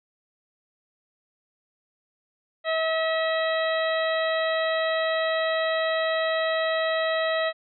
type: harmonic tone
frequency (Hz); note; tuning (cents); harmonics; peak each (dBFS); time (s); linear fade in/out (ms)
644; E5; -41; 1 / 2 / 3 / 4 / 5 / 6; -24 / -31 / -29 / -38 / -37 / -35; 2.64-7.53; 50
effects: none